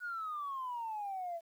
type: exponential sweep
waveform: sine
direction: down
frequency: 1477 to 659.3 Hz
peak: -36 dBFS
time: 0-1.41 s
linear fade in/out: 50 ms
effects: tanh soft clip ceiling -32 dBFS + 11-bit